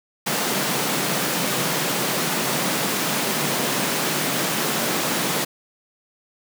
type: high-pass noise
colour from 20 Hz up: pink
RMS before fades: -23 dBFS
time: 0.26-5.45 s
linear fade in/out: 10 ms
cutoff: 140 Hz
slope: 48 dB/octave
effects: none